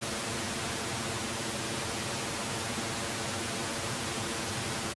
pink noise with comb filter, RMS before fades -33 dBFS, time 0.01-4.94 s, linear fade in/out 20 ms, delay 8.8 ms, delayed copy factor +0.65, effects high-pass 100 Hz 12 dB/octave + resampled to 24000 Hz

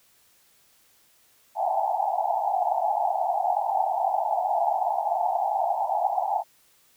white band-pass noise, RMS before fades -25 dBFS, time 1.55-6.44 s, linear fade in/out 50 ms, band 670 to 870 Hz, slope 96 dB/octave, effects white hiss -61 dBFS RMS until 6.96 s

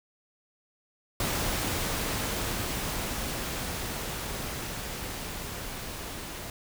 pink noise with level ramp, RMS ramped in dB -29 to -39 dBFS, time 1.2-6.5 s, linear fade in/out 2 ms, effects none

